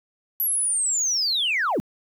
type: linear sweep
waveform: sine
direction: down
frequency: 11850 to 154.1 Hz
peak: -19 dBFS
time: 0.4-1.8 s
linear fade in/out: 0 ms
effects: tanh soft clip ceiling -17 dBFS + 9-bit